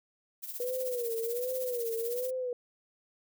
violet noise with tremolo, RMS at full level -37 dBFS, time 0.42-2.31 s, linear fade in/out 20 ms, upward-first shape triangle, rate 16 Hz, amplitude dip 75%
sine tone with vibrato, 483.9 Hz, B4, 35 cents flat, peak -31 dBFS, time 0.6-2.53 s, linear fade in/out 2 ms, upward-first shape sine, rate 1.3 Hz, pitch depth 110 cents each way
effects none

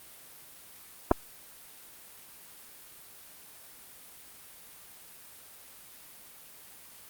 clicks, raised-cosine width 1 ms, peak -7 dBFS, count 2, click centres 1.113 / 1.116 s, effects white hiss -51 dBFS RMS until 7.09 s + Opus 32 kbps

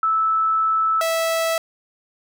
sine / sawtooth tone pair in turn, 1311 / 655.5 Hz, E6 / E5, -10 / -10 cents, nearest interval octave, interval 1200 cents, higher first, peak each -16 / -15 dBFS, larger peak second, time 0.03-1.01 / 1.01-1.58 s, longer first, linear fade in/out 2 ms, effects none

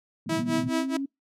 pink band-pass noise, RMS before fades -34 dBFS, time 0.26-0.69 s, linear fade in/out 2 ms, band 110 to 250 Hz, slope 96 dB/octave
sawtooth tone with tremolo, 324.7 Hz, E4, 26 cents flat, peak -20 dBFS, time 0.29-0.97 s, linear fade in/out 5 ms, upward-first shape sine, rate 4.7 Hz, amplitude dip 95%
sine linear sweep, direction up, 238.8 to 277.2 Hz, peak -27 dBFS, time 0.39-1.06 s, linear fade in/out 10 ms
effects noise-tail reverb RT60 0.2 s tail -26 dB re dry + low-pass 10000 Hz 12 dB/octave

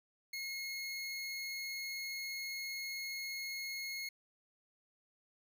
25% pulse tone, 2163 Hz, C#7, 43 cents flat, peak -36 dBFS, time 0.33-4.09 s, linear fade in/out 5 ms, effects none

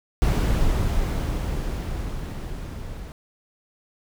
brown noise with level ramp, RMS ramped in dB -19 to -35 dBFS, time 0.22-3.12 s, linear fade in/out 0 ms, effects none

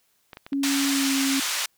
clicks, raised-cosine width 0.3 ms, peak -23 dBFS, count 5, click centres 0.332 / 0.371 / 0.465 / 0.531 / 0.848 s
sine tone with pitch glide, 277.2 to 271.7 Hz, C#4 to C#4, 0 to -35 cents, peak -22 dBFS, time 0.52-1.4 s, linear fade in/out 5 ms, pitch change -35 cents, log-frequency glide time 0.88-1.1 s
white band-pass noise, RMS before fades -27 dBFS, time 0.63-1.66 s, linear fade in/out 5 ms, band 1000 to 7000 Hz, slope 12 dB/octave
effects white hiss -67 dBFS RMS until 1.77 s

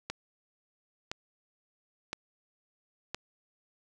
click train, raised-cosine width 0.2 ms, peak -17 dBFS, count 4, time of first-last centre 0.1-3.146 s, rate 0.985 Hz, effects none

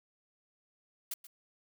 blue noise with echo, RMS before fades -37 dBFS, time 1.11-1.14 s, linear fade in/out 5 ms, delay 130 ms, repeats 1, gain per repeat -14 dB, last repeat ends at 1.27 s, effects none

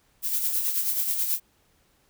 violet noise with tremolo, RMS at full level -24 dBFS, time 0.22-1.4 s, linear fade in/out 50 ms, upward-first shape sine, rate 9.3 Hz, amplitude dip 50%, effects pink hiss -65 dBFS RMS until 2.09 s

